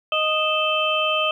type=harmonic tone with a mistuned harmonic; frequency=621 Hz; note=D#5; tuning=3 cents flat; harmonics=1 / 2 / 4 / 5; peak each=-24 / -24 / -24 / -24 dBFS; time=0.12-1.31 s; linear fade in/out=2 ms; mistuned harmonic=4; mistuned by=+97 cents; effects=9-bit